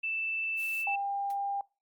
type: tone with vibrato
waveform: sine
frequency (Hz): 2650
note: E7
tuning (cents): +9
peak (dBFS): -30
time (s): 0.03-0.96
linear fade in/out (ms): 10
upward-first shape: triangle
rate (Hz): 20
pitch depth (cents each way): 10
type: noise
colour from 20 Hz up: blue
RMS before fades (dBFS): -46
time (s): 0.56-0.85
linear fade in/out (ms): 50
type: tone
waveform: sine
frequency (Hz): 799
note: G5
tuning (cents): +33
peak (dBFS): -30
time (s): 0.87-1.61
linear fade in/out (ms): 2
type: noise with exponential decay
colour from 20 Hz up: white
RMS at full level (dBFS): -47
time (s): 1.3-1.38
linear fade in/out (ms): 2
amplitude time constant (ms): 17
effects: noise-tail reverb RT60 0.3 s tail -24 dB re dry + Opus 48 kbps